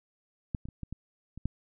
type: clicks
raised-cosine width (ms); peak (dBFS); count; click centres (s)
5; -18 / -28 / -30 / -25 / -25 / -30 / -17; 7; 0.548 / 0.655 / 0.687 / 0.833 / 0.926 / 1.376 / 1.456
effects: none